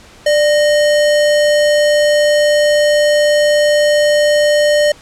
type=tone with sample-and-hold; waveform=sine; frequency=592 Hz; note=D5; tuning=14 cents sharp; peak=-8 dBFS; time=0.26-4.92 s; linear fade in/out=5 ms; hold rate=2450 Hz; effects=pink hiss -41 dBFS RMS until 5.01 s + low-pass 8000 Hz 12 dB/octave